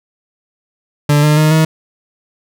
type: tone with pitch steps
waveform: 40% pulse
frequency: 146.83 / 150.52 / 154.31 / 158.19 Hz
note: D3 / D3 / D#3 / D#3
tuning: 0 / +43 / -14 / +29 cents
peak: -7 dBFS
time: 1.09-1.65 s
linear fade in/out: 5 ms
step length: 140 ms
effects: none